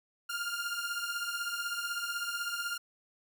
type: beating tone pair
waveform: sawtooth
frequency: 1396.9 / 1412.9 Hz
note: F6 / F6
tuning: 0 / +20 cents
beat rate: 16 Hz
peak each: -33 / -33 dBFS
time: 0.29-2.78 s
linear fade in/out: 10 ms
effects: none